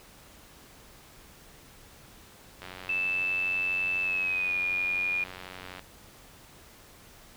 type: click train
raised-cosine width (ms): 0.3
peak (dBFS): -25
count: 293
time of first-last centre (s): 2.62-5.794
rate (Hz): 92
type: tone with pitch glide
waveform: sine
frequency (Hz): 2637 to 2432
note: E7 to D#7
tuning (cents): 0 to -40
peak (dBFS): -26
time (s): 2.89-5.24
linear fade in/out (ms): 5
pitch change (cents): -140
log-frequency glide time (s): 4.02-4.59
effects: pink hiss -53 dBFS RMS until 7.36 s